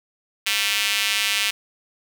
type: tone with high-pass filter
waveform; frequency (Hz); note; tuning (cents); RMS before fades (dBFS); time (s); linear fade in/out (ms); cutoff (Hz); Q
square; 103.83; G#2; 0; -22; 0.46-1.51; 10; 2600; 2
effects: none